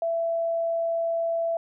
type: tone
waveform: sine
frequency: 667 Hz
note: E5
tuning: 20 cents sharp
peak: -23 dBFS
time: 0.02-1.57 s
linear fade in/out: 2 ms
effects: none